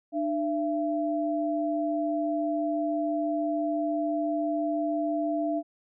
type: tone pair together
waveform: sine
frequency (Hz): 300 / 673.5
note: D4 / E5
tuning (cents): +37 / +37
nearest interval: octave + major second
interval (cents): 1400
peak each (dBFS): -28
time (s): 0.12-5.63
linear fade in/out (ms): 50
effects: none

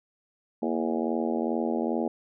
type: harmonic tone with a mistuned harmonic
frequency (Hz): 82.41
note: E2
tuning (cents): 0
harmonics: 3 / 4 / 5 / 6 / 7 / 8 / 9 / 10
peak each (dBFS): -29 / -31 / -33 / -35 / -36 / -37 / -38 / -39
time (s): 0.62-2.08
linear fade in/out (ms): 5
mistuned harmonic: 3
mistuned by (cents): -91
effects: none

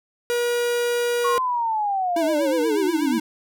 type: tone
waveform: 45% pulse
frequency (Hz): 479.7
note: A#4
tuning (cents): +50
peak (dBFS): -20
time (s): 0.3-1.38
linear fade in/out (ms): 0
type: linear sweep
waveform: sine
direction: down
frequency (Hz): 1106 to 217.6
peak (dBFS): -20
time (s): 1.24-3.19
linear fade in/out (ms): 10
type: tone with vibrato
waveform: square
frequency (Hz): 313.1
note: D#4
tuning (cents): +11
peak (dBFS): -23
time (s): 2.16-3.2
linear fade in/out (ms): 5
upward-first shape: sine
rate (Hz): 8.3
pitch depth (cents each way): 100
effects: none

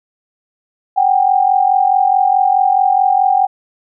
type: tone pair together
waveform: sine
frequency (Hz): 752 / 796.7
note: F#5 / G5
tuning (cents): +28 / +28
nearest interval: minor second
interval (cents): 100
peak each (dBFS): -12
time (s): 0.96-3.47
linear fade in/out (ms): 20
effects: none

